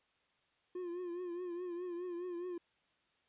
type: tone with vibrato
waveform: triangle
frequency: 353.3 Hz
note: F4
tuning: 20 cents sharp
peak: -37 dBFS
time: 0.75-2.58 s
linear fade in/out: 5 ms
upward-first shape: triangle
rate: 4.8 Hz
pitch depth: 72 cents each way
effects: white hiss -75 dBFS RMS until 3.28 s + resampled to 8000 Hz